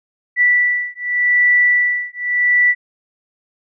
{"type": "beating tone pair", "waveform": "sine", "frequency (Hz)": [1964, 1964.85], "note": ["B6", "B6"], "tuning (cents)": [-10, -9], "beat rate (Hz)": 0.85, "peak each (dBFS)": [-15, -15], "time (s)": [0.36, 2.75], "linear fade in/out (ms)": 50, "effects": []}